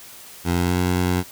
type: tone with pitch glide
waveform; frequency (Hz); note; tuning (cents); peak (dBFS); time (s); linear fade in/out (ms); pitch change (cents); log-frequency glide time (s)
15% pulse; 87.31 to 90.02; F2 to F#2; 0 to -47; -12; 0.44-1.24; 50; +53; 0.56-0.79
effects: white hiss -42 dBFS RMS until 1.31 s

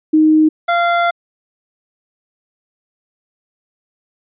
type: tone pair in turn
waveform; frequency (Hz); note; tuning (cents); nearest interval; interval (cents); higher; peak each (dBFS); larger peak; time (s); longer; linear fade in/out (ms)
sine / 25% pulse; 311.1 / 690.2; D#4 / F5; 0 / -21; octave + major second; 1379; second; -7 / -8; first; 0.13-0.49 / 0.68-1.11; second; 10
effects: resampled to 8000 Hz

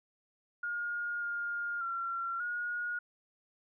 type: tone with pitch steps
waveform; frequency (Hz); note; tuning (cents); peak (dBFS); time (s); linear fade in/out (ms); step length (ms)
sine; 1424 / 1413 / 1367 / 1441; F6 / F6 / F6 / F#6; +33 / +20 / -37 / -46; -33; 0.63-2.99; 5; 590
effects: none

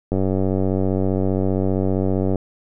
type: click train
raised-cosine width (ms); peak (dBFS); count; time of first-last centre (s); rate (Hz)
2; -8; 214; 0.12-2.357; 95.2
effects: none

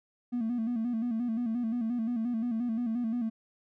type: tone with vibrato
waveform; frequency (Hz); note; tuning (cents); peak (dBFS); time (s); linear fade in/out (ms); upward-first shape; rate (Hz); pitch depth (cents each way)
triangle; 233.1; A#3; 0; -25; 0.32-3.3; 20; square; 5.7; 75
effects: tanh soft clip ceiling -24 dBFS

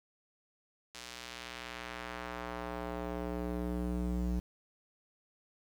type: tone with band-pass filter sweep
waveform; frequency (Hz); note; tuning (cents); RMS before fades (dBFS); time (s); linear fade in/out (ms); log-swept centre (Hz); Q
square; 60.3; B1; -41; -38; 0.94-4.4; 10; 5300 to 150; 0.82
effects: 9-bit

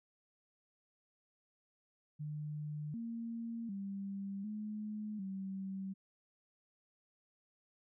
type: tone with pitch steps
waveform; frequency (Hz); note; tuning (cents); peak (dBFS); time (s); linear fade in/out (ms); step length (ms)
sine; 150.1 / 230.6 / 197.2 / 212.3 / 192.5; D3 / A#3 / G3 / G#3 / G3; +38 / -19 / +11 / +38 / -31; -39; 2.19-5.94; 20; 750
effects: none

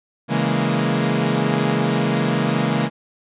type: chord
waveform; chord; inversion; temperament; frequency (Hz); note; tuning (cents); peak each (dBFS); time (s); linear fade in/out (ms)
sawtooth; A# half-diminished seventh; first; equal; 138.59 / 164.81 / 207.7 / 233.1; C#3 / E3 / G#3 / A#3; 0 / 0 / 0 / 0; -19; 0.28-2.9; 50
effects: resampled to 8000 Hz

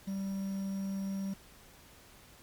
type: tone with quantisation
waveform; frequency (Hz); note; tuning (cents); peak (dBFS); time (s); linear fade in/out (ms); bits
triangle; 194.7; G3; -12; -31; 0.07-1.34; 10; 9
effects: pink hiss -57 dBFS RMS until 2.42 s + MP3 96 kbps

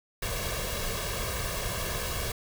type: noise with comb filter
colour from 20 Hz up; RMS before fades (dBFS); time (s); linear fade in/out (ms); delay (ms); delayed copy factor
pink; -32; 0.22-2.32; 5; 1.8; +0.7
effects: none

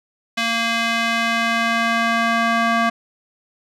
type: tone with band-pass filter sweep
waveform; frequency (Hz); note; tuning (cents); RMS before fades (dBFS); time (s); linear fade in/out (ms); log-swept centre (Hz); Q
square; 230.2; A#3; -22; -19; 0.37-2.9; 10; 2700 to 1300; 1.1
effects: none

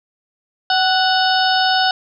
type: harmonic tone with a mistuned harmonic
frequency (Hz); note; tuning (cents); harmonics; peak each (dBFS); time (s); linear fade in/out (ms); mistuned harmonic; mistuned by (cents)
740; F#5; 0; 1 / 2 / 4 / 5 / 6 / 7; -16 / -19 / -22 / -23 / -24 / -24; 0.7-1.91; 2; 1; +32
effects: none

